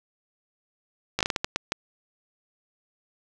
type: slowing click train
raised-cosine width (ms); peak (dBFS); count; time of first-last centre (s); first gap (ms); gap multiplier
0.2; -7; 9; 1.19-1.721; 16; 1.39
effects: none